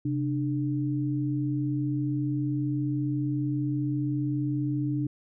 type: tone pair together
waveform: sine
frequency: 132.61 / 297.7 Hz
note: C3 / D4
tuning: +24 / +24 cents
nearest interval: octave + major second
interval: 1400 cents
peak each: -28 dBFS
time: 0.05-5.07 s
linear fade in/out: 5 ms
effects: none